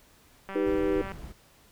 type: click train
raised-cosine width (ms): 0.5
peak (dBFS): -24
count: 123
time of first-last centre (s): 0.49-1.119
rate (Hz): 194
type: chord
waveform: sine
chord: Eb augmented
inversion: none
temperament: equal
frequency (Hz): 311.1 / 392 / 493.9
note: Eb4 / G4 / B4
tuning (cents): 0 / 0 / 0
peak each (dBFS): -28 / -27 / -30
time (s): 0.55-1.02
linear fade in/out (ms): 5
type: noise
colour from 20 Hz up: brown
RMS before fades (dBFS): -40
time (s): 0.65-1.33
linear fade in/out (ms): 20
effects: pink hiss -59 dBFS RMS until 1.71 s